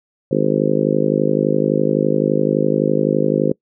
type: harmonic tone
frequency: 51.8 Hz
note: G#1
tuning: 4 cents flat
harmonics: 3 / 4 / 5 / 6 / 7 / 8 / 9 / 10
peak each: -22 / -22 / -22 / -22 / -22 / -22 / -22 / -22 dBFS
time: 0.31-3.52 s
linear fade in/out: 5 ms
effects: noise-tail reverb RT60 0.1 s tail -25 dB re dry